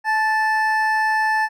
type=tone pair together; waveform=triangle; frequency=867.4 / 1760 Hz; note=A5 / A6; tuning=-25 / 0 cents; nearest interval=octave; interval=1225 cents; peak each=-17 / -18 dBFS; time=0.04-1.49 s; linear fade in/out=50 ms; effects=none